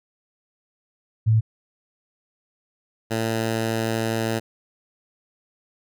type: tone pair in turn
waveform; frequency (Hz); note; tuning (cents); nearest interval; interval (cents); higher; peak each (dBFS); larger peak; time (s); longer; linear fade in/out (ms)
sine / 10% pulse; 110.6 / 112.79; A2 / A2; +9 / +43; unison; 34; second; -14; neither; 1.26-1.41 / 3.1-4.4; second; 20
effects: none